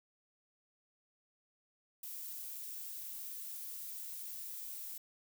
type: noise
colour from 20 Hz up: violet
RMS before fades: -45 dBFS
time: 2.03-4.98 s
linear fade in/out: 5 ms
effects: none